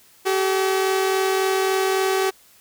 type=tone pair together; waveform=sawtooth; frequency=382 / 425.6 Hz; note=G4 / G#4; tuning=-45 / +42 cents; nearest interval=major second; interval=187 cents; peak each=-15 / -23 dBFS; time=0.25-2.31 s; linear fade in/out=20 ms; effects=white hiss -53 dBFS RMS until 2.6 s